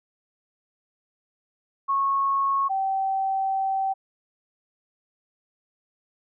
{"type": "tone pair in turn", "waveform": "sine", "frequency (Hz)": [1098, 772.8], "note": ["C#6", "G5"], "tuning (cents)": [-17, -25], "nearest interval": "tritone", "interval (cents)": 608, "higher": "first", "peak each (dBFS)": [-20, -22], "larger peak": "first", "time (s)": [[1.88, 2.69], [2.69, 3.94]], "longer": "second", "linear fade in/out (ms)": 20, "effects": []}